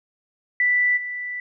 sine tone with level steps, 1975.5 Hz, B6, in tune, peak -16 / -27 dBFS, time 0.6-1.4 s, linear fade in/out 2 ms, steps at 0.96 s, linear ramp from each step 20 ms, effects none

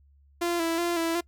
sawtooth tone with vibrato, 337.8 Hz, E4, 42 cents sharp, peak -21 dBFS, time 0.41-1.21 s, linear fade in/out 10 ms, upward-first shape square, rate 2.7 Hz, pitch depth 36 cents each way, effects noise-tail reverb RT60 0.1 s tail -24 dB re dry + added 70 Hz sine -56 dBFS peak until 1.27 s

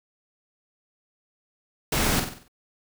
pink noise with echo, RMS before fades -24 dBFS, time 1.92-2.2 s, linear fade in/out 5 ms, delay 47 ms, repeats 6, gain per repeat -6 dB, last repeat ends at 2.482 s, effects none

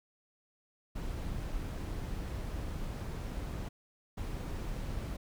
brown noise bursts at uneven times, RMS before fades -38 dBFS, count 2, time 0.95-3.69 / 4.17-5.17 s, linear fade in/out 10 ms, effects none

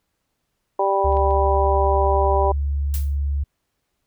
harmonic tone, 196.2 Hz, G3, 2 cents sharp, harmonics 2 / 3 / 4 / 5, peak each -22 / -22 / -22 / -22 dBFS, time 0.79-2.52 s, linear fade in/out 5 ms
sine tone, 70.8 Hz, C#2, 37 cents sharp, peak -19 dBFS, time 1.04-3.44 s, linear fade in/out 10 ms
clicks, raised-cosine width 0.3 ms, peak -33 / -27 / -31 dBFS, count 3, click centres 1.125 / 1.17 / 1.308 s
blue noise with exponential decay, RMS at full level -29 dBFS, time 2.94-3.16 s, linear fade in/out 0 ms, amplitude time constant 47 ms
effects pink hiss -74 dBFS RMS until 4.06 s

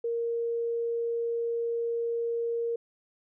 sine tone, 466.2 Hz, A#4, in tune, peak -27 dBFS, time 0.04-2.76 s, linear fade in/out 5 ms, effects none

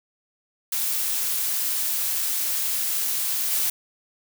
blue noise with level steps, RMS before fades -25 / -23 dBFS, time 0.72-3.7 s, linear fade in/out 5 ms, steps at 3.51 s, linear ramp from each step 20 ms, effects none

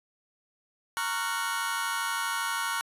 sawtooth chord, Gb major seventh, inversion first, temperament just, 925 / 1110 / 1387.5 / 1480 Hz, Bb5 / Db6 / F6 / Gb6, -14 / +2 / -12 / 0 cents, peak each -30 dBFS, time 0.97-2.81 s, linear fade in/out 0 ms, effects resampled to 32000 Hz

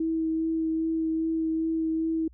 sine tone with vibrato, 322.5 Hz, E4, 38 cents flat, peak -24 dBFS, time 0-2.28 s, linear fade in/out 5 ms, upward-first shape sine, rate 2.5 Hz, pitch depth 12 cents each way, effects added 60 Hz sine -50 dBFS peak until 2.33 s

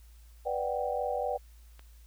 sine chord, G major seventh, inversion first, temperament equal, 493.9 / 587.3 / 740 / 784 Hz, B4 / D5 / F#5 / G5, 0 / 0 / 0 / 0 cents, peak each -34 / -34 / -36 / -35 dBFS, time 0.45-1.38 s, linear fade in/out 20 ms
click, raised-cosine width 0.3 ms, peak -35 dBFS, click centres 1.794 s
effects added 57 Hz sine -51 dBFS peak until 2.06 s + white hiss -65 dBFS RMS until 2.06 s

